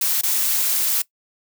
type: noise with dropouts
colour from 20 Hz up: blue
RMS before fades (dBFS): -20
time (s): 0.01-1.02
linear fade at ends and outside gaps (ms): 5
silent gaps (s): 0.213-0.233
effects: noise-tail reverb RT60 0.1 s tail -20 dB re dry